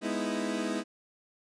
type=chord; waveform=30% pulse; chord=E major seventh; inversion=first; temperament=equal; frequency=207.7 / 246.9 / 311.1 / 329.6 Hz; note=G#3 / B3 / D#4 / E4; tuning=0 / 0 / 0 / 0 cents; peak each=-33 dBFS; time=0.01-0.84 s; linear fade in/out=50 ms; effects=resampled to 22050 Hz

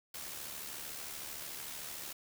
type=noise with amplitude modulation; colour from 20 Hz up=white; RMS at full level=-42 dBFS; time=0.14-2.13 s; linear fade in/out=5 ms; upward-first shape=sine; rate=73.4 Hz; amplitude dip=45%; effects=none

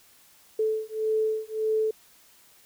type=beating tone pair; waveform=sine; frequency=435.7 / 437.4 Hz; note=A4 / A4; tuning=-17 / -10 cents; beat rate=1.7 Hz; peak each=-27 dBFS; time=0.59-1.91 s; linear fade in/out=5 ms; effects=white hiss -57 dBFS RMS until 2.65 s

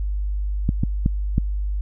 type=clicks; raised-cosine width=5 ms; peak=-6 dBFS; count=4; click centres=0.691 / 0.835 / 1.061 / 1.381 s; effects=added 50 Hz sine -21 dBFS peak until 1.81 s

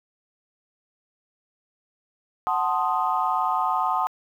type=chord; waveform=sine; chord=F# diminished seventh; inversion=none; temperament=equal with one note detuned; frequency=742.1 / 880 / 1046.5 / 1244.5 Hz; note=F#5 / A5 / C6 / Eb6; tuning=+5 / 0 / 0 / 0 cents; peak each=-26 dBFS; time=2.47-4.07 s; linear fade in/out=0 ms; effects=tanh soft clip ceiling -10 dBFS + 9-bit

